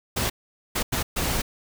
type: noise bursts at uneven times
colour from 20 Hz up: pink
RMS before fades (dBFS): -25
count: 4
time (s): 0.16-0.3 / 0.75-0.83 / 0.92-1.03 / 1.16-1.42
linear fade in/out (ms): 10
effects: none